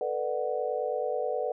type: chord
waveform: sine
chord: B minor seventh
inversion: third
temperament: just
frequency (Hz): 444.5 / 493.9 / 592.7 / 740.8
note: A4 / B4 / D5 / F#5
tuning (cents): +18 / 0 / +16 / +2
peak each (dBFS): -34 / -31 / -33 / -35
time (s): 0.01-1.52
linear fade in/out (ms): 2
effects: none